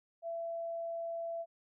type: tone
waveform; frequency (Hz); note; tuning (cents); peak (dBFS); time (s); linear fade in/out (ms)
sine; 670; E5; +28; -36; 0.22-1.46; 50
effects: none